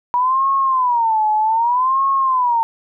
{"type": "tone with vibrato", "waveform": "sine", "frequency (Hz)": 965, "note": "B5", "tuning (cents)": -40, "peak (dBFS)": -13, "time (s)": [0.14, 2.63], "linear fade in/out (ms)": 0, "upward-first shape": "sine", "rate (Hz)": 0.64, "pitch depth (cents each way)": 210, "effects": []}